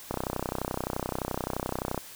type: click train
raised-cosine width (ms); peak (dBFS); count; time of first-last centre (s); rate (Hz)
1; -15; 60; 0.11-1.977; 31.6
effects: white hiss -46 dBFS RMS until 2.15 s